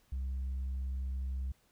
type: tone with tanh clipping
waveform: sine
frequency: 65.6 Hz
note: C2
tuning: 5 cents sharp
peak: -34 dBFS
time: 0.12-1.52 s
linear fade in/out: 5 ms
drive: 1 dB
effects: pink hiss -70 dBFS RMS until 1.71 s